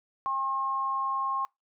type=tone pair together; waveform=sine; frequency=805 / 1074.5 Hz; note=G5 / C6; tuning=+46 / +46 cents; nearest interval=perfect fourth; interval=500 cents; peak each=-36 / -27 dBFS; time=0.26-1.45 s; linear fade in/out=0 ms; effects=noise-tail reverb RT60 0.2 s tail -26 dB re dry